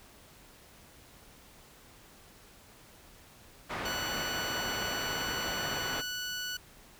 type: low-pass noise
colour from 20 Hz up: white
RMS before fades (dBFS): -37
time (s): 3.69-6.02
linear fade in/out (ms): 20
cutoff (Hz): 1700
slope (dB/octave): 12
type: tone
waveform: 15% pulse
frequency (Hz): 1480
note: F#6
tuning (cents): 0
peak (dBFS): -28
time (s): 3.85-6.57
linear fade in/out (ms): 5
effects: pink hiss -56 dBFS RMS until 6.99 s